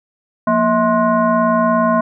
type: tone with frequency modulation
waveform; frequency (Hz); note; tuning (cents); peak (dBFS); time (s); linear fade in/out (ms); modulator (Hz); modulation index
sine; 645; E5; -38; -11; 0.47-2.01; 5; 411; 1.4
effects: none